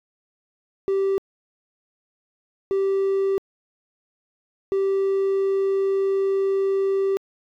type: tone bursts at uneven times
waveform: triangle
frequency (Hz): 389.7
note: G4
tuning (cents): -10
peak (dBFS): -16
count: 3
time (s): 0.88-1.18 / 2.71-3.38 / 4.72-7.17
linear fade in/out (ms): 0
effects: tanh soft clip ceiling -12 dBFS